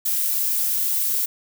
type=noise; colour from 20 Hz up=violet; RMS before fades=-22 dBFS; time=0.05-1.26 s; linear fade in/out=10 ms; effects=none